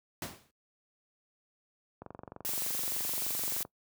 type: noise with exponential decay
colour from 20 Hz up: pink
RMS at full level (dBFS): -35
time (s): 0.22-0.51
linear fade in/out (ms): 2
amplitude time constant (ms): 62
type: click train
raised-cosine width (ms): 1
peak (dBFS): -29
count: 39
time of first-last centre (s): 2.02-3.651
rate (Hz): 23.3
type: noise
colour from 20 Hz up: blue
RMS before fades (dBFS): -34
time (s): 2.45-3.63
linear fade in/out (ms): 0
effects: noise-tail reverb RT60 0.1 s tail -21 dB re dry + high-pass 80 Hz 12 dB/octave